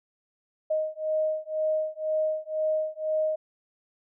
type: beating tone pair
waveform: sine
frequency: 622.3 / 624.3 Hz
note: D#5 / D#5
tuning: 0 / +6 cents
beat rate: 2 Hz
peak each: -28 dBFS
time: 0.7-3.36 s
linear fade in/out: 10 ms
effects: none